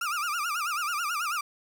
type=tone with vibrato; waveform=35% pulse; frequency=1294 Hz; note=E6; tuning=32 cents flat; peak=-26 dBFS; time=0.01-1.41 s; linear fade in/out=5 ms; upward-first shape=sine; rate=9.2 Hz; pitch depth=180 cents each way; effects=none